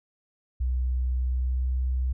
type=tone with pitch glide; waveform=sine; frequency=62.9 to 63.74 Hz; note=B1 to C2; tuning=+32 to -45 cents; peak=-23 dBFS; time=0.6-2.13 s; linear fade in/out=10 ms; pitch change=+23 cents; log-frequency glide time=1.26-1.69 s; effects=none